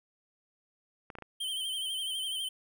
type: clicks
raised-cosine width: 0.5 ms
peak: -28 dBFS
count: 4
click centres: 1.102 / 1.153 / 1.186 / 1.223 s
type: tone with vibrato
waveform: square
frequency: 3113 Hz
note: G7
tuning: 13 cents flat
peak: -33 dBFS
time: 1.4-2.49 s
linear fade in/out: 10 ms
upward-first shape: sine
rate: 12 Hz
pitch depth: 52 cents each way
effects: none